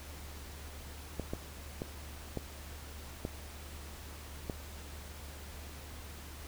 clicks, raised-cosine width 2 ms, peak -22 dBFS, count 6, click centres 1.197 / 1.335 / 1.819 / 2.373 / 3.251 / 4.498 s, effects added 73 Hz sine -47 dBFS peak until 6.47 s + pink hiss -50 dBFS RMS until 6.47 s

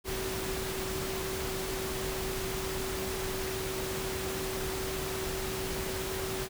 sine tone in noise, 380 Hz, F#4, 46 cents sharp, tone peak -36 dBFS, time 0.04-6.49 s, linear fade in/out 50 ms, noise pink, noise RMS -36 dBFS, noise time 0.04-6.49 s, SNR -3 dB, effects none

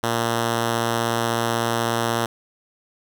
5% pulse tone, 116.3 Hz, A#2, 4 cents flat, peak -9 dBFS, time 0.03-2.26 s, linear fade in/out 5 ms, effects none

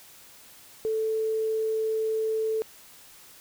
sine tone, 440 Hz, A4, in tune, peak -24 dBFS, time 0.85-2.62 s, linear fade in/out 0 ms, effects white hiss -51 dBFS RMS until 3.4 s

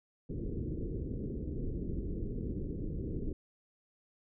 pink low-pass noise, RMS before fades -37 dBFS, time 0.29-3.33 s, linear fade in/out 5 ms, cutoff 440 Hz, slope 48 dB/octave, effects none

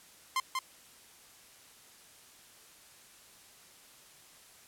sawtooth tone with echo, 1046.5 Hz, C6, in tune, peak -24 dBFS, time 0.36-0.4 s, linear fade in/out 2 ms, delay 190 ms, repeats 1, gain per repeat -3 dB, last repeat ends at 0.59 s, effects white hiss -57 dBFS RMS until 4.67 s + low-pass 12000 Hz 12 dB/octave

